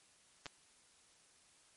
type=clicks; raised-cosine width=0.2 ms; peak=-27 dBFS; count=2; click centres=0.458 / 0.465 s; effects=white hiss -67 dBFS RMS until 1.76 s + MP3 48 kbps